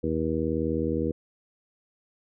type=harmonic tone; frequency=79.8 Hz; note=D#2; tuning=44 cents sharp; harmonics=1 / 2 / 3 / 4 / 5 / 6; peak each=-33 / -33 / -31 / -30 / -33 / -30 dBFS; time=0.03-1.12 s; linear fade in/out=10 ms; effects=none